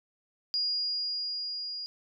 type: tone with level ramp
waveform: sine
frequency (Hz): 4860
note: D#8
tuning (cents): -42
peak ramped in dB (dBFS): -26 to -35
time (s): 0.54-1.86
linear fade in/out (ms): 0
effects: none